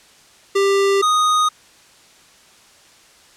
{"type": "tone pair in turn", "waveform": "square", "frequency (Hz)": [395.2, 1242.4], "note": ["G4", "D#6"], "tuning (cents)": [14, -3], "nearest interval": "octave + minor sixth", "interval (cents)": 1983, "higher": "second", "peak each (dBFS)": -14, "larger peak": "neither", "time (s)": [[0.55, 1.02], [1.02, 1.49]], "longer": "neither", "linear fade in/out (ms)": 10, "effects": ["white hiss -49 dBFS RMS until 3.36 s", "low-pass 8000 Hz 12 dB/octave"]}